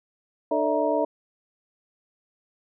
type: tone cluster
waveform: sine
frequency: 299.9 / 442.6 / 579 / 647 / 943 Hz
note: D4 / A4 / D5 / E5 / A#5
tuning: +36 / +10 / -25 / -32 / +20 cents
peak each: -28 / -29 / -26 / -25 / -29 dBFS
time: 0.51-1.05 s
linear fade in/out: 5 ms
effects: none